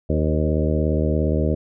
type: harmonic tone with a mistuned harmonic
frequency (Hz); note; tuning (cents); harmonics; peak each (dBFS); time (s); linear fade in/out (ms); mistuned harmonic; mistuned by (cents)
77.2; D#2; -13; 1 / 2 / 3 / 4 / 5 / 6 / 7 / 8; -21 / -24 / -26 / -27 / -28 / -29 / -29 / -30; 0.09-1.55; 10; 6; +24
effects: none